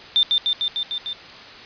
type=tone with echo; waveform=sine; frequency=3581 Hz; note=A7; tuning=30 cents sharp; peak=-13 dBFS; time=0.16-0.23 s; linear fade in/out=0 ms; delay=150 ms; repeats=6; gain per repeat=-2 dB; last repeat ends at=1.13 s; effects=white hiss -40 dBFS RMS until 1.65 s + resampled to 11025 Hz